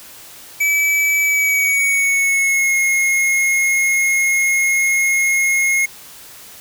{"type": "tone with pitch glide", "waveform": "square", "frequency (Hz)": [2298, 2157], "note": ["D7", "C#7"], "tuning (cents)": [-38, -48], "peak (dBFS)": -14, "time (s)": [0.6, 5.86], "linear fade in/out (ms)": 10, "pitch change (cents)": -110, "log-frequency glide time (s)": [1.23, 2.77], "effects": ["white hiss -39 dBFS RMS until 6.6 s"]}